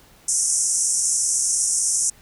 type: band-pass noise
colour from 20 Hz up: white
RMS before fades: -21 dBFS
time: 0.28-2.1 s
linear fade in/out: 5 ms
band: 5600 to 10000 Hz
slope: 96 dB/octave
effects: pink hiss -52 dBFS RMS until 2.21 s